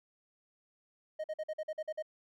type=tone bursts; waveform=triangle; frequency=622.3 Hz; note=D#5; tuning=in tune; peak=-32 dBFS; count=9; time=1.19-2.025 s; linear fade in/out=10 ms; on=51 ms; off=47 ms; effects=none